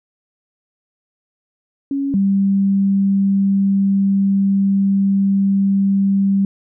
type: tone pair in turn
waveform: sine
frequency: 277.2 / 196.42 Hz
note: C#4 / G3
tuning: 0 / +4 cents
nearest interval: tritone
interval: 596 cents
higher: first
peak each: -17 / -12 dBFS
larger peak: second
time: 1.91-2.14 / 2.14-6.45 s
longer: second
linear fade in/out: 2 ms
effects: none